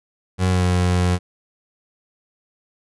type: tone with pitch glide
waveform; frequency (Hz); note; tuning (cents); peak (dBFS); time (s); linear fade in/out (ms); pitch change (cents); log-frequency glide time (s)
30% pulse; 92.5 to 89.87; F#2 to F#2; 0 to -50; -13; 0.38-1.19; 50; -50; 0.49-0.63
effects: resampled to 24000 Hz